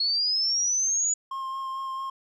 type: linear sweep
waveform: sine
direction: up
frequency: 4306 to 6930 Hz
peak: -22 dBFS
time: 0-1.14 s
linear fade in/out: 5 ms
type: tone with vibrato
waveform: triangle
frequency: 1066 Hz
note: C6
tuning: 32 cents sharp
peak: -28 dBFS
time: 1.31-2.1 s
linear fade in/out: 5 ms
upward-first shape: sine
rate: 4.5 Hz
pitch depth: 14 cents each way
effects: none